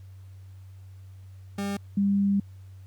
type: tone pair in turn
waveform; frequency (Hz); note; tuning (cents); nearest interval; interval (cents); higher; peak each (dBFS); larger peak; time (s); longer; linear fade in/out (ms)
40% pulse / sine; 200 / 199.3; G3 / G3; +35 / +29; unison; 6; first; -27 / -20; second; 1.58-1.77 / 1.97-2.4; second; 5
effects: added 95 Hz sine -43 dBFS peak until 2.86 s + pink hiss -65 dBFS RMS until 2.86 s